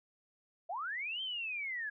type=linear two-way sweep; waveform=sine; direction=up then down; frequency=623 to 3170 to 1641 Hz; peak=-36 dBFS; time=0.69-1.9 s; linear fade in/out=10 ms; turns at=1.22 s; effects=none